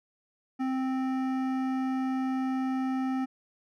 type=tone with hard clipping; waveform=triangle; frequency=261.6 Hz; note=C4; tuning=in tune; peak=-29 dBFS; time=0.59-3.26 s; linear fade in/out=20 ms; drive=17 dB; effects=none